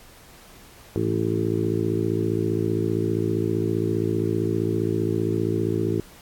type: harmonic tone with a mistuned harmonic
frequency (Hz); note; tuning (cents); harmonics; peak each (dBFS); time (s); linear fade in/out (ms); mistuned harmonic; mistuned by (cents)
55.2; A1; +6; 2 / 3 / 4 / 5 / 6 / 7 / 8; -27 / -30 / -31 / -34 / -26 / -27 / -32; 0.96-6; 0; 2; -57
effects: pink hiss -49 dBFS RMS until 6.21 s + AAC 64 kbps